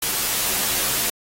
white noise with comb filter, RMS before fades -22 dBFS, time 0.02-1.1 s, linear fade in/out 5 ms, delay 12 ms, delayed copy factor -0.85, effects AAC 48 kbps

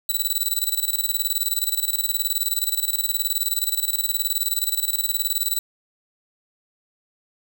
5% pulse tone with tremolo, 3951 Hz, B7, in tune, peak -11 dBFS, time 0.09-5.59 s, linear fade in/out 5 ms, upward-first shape square, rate 19 Hz, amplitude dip 75%, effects none

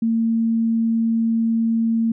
sine tone, 227.3 Hz, A#3, 43 cents flat, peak -16 dBFS, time 0.02-2.12 s, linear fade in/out 5 ms, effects none

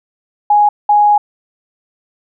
sine tone bursts at uneven times, 830.6 Hz, G#5, in tune, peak -6 dBFS, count 2, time 0.5-0.69 / 0.89-1.18 s, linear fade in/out 5 ms, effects none

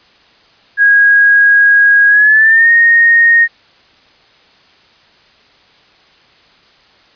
sine tone with pitch glide, 1644 to 1856 Hz, G#6 to A#6, -18 to -8 cents, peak -4 dBFS, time 0.77-3.48 s, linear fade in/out 50 ms, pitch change +210 cents, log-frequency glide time 2.08-2.7 s, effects white hiss -47 dBFS RMS until 7.15 s + resampled to 11025 Hz

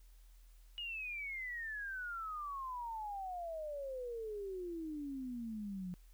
sine exponential sweep, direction down, 2898 to 175.9 Hz, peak -40 dBFS, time 0.78-5.94 s, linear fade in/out 0 ms, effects added 41 Hz sine -57 dBFS peak until 6.13 s + white hiss -72 dBFS RMS until 6.13 s

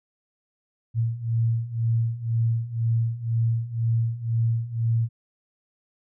sine beating tone pair, 113.7 / 115.7 Hz, A#2 / A#2, -43 / -13 cents, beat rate 2 Hz, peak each -26 / -23 dBFS, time 0.94-5.09 s, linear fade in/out 50 ms, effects none

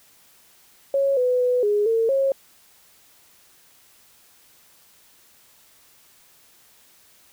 sine tone with pitch steps, 551 / 499.6 / 496.5 / 414.4 / 453.5 / 543 Hz, C#5 / B4 / B4 / G#4 / A#4 / C#5, -11 / +20 / +9 / -4 / -48 / -36 cents, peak -17 dBFS, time 0.94-2.32 s, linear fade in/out 2 ms, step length 230 ms, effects white hiss -55 dBFS RMS until 7.32 s

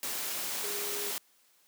sine tone in noise, 410 Hz, G#4, 22 cents flat, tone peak -40 dBFS, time 0.64-1.11 s, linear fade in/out 0 ms, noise white, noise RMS -35 dBFS, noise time 0.03-1.18 s, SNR -8 dB, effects white hiss -66 dBFS RMS until 1.67 s + high-pass 200 Hz 12 dB/octave

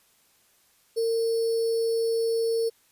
sine tone with sample-and-hold, 456.4 Hz, A#4, 37 cents flat, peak -22 dBFS, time 0.96-2.7 s, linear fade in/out 20 ms, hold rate 4900 Hz, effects white hiss -63 dBFS RMS until 2.91 s + resampled to 32000 Hz

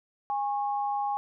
sine tone pair together, 820 / 1093.7 Hz, G#5 / C#6, -22 / -24 cents, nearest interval perfect fourth, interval 498 cents, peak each -27 / -35 dBFS, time 0.3-1.17 s, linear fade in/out 0 ms, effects none

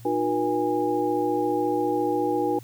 sine tone cluster, 306.8 / 361.2 / 479 / 821 Hz, D#4 / F#4 / A#4 / G#5, -24 / -42 / +47 / -20 cents, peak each -27 dBFS, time 0.05-2.59 s, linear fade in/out 5 ms, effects added 117 Hz sine -42 dBFS peak until 2.63 s + white hiss -54 dBFS RMS until 2.63 s

